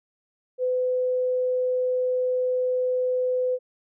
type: tone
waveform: sine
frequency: 505 Hz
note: B4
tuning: 39 cents sharp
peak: -21 dBFS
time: 0.58-3.59 s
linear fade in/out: 50 ms
effects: none